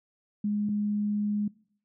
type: tone pair in turn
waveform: sine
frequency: 207.7 / 207.7 Hz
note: G#3 / G#3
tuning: 0 / 0 cents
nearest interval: unison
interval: 0 cents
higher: neither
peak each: -25 dBFS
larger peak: neither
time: 0.44-0.69 / 0.69-1.48 s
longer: second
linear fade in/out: 5 ms
effects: noise-tail reverb RT60 0.6 s tail -23 dB re dry